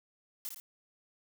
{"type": "noise with echo", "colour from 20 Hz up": "blue", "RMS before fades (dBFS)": -39, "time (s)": [0.45, 0.49], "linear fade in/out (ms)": 0, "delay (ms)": 55, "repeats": 2, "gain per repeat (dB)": -5, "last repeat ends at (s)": 0.6, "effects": []}